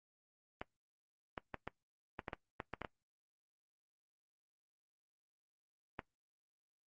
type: clicks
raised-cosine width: 0.5 ms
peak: -25 dBFS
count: 12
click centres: 0.615 / 1.378 / 1.543 / 1.676 / 2.192 / 2.282 / 2.332 / 2.602 / 2.737 / 2.817 / 2.848 / 5.992 s
effects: noise-tail reverb RT60 0.1 s tail -20 dB re dry + Opus 24 kbps